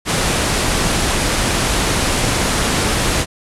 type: low-pass noise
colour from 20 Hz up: pink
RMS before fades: -17 dBFS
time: 0.05-3.26 s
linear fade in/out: 50 ms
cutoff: 11000 Hz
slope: 48 dB/octave
effects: none